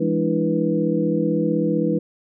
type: tone cluster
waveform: sine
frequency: 167.4 / 206.4 / 296.5 / 332.2 / 489.5 Hz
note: E3 / G#3 / D4 / E4 / B4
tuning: +27 / -10 / +17 / +13 / -15 cents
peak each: -24 dBFS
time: 0-1.99 s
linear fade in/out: 10 ms
effects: none